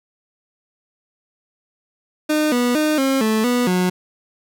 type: tone with pitch steps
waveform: 30% pulse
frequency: 305.2 / 244.2 / 306.2 / 268.7 / 218.5 / 245.1 / 181.8 Hz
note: D#4 / B3 / D#4 / C4 / A3 / B3 / F#3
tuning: -33 / -19 / -28 / +46 / -12 / -13 / -30 cents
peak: -13 dBFS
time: 2.29-3.9 s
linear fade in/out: 10 ms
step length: 230 ms
effects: none